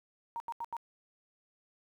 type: tone bursts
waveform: sine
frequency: 932.3 Hz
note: A#5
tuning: in tune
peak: -35 dBFS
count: 4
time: 0.36-0.767 s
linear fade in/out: 0 ms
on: 41 ms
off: 81 ms
effects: 11-bit